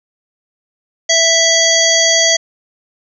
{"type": "harmonic tone", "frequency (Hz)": 659.3, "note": "E5", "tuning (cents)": 0, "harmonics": [1, 3, 5, 7, 9, 10], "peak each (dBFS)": [-16, -16, -16, -16, -16, -16], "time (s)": [1.09, 2.37], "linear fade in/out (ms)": 10, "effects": []}